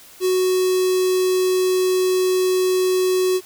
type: tone with notch filter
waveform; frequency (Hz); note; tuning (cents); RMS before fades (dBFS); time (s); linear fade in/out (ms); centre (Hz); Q
square; 370; F#4; 0; -18; 0.2-3.41; 50; 1500; 0.57
effects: white hiss -45 dBFS RMS until 3.45 s